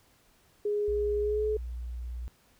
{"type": "tone with pitch glide", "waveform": "sine", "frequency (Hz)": [414.9, 427.3], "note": ["G#4", "G#4"], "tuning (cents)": [-2, 49], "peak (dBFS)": -26, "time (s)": [0.65, 1.57], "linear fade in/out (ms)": 5, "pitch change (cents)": 51, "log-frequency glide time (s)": [1.21, 1.45]}
{"type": "tone with vibrato", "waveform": "sine", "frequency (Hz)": 60.1, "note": "B1", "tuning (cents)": -46, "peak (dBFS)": -34, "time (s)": [0.88, 2.28], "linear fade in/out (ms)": 0, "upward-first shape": "triangle", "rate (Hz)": 18, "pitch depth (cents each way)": 31}
{"effects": ["pink hiss -64 dBFS RMS until 2.59 s"]}